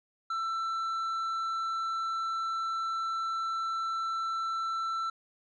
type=tone with tanh clipping; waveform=sine; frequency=1335 Hz; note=E6; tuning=22 cents sharp; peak=-31 dBFS; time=0.3-5.1 s; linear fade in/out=5 ms; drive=6 dB; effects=none